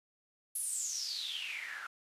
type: noise with band-pass filter sweep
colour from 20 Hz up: white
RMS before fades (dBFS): -39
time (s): 0.55-1.87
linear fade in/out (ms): 5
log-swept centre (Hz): 11000 to 1400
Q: 9.6
effects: resampled to 32000 Hz